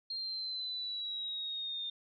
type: exponential sweep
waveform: sine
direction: down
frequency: 4214 to 3624 Hz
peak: -36 dBFS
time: 0.1-1.9 s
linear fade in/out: 5 ms
effects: none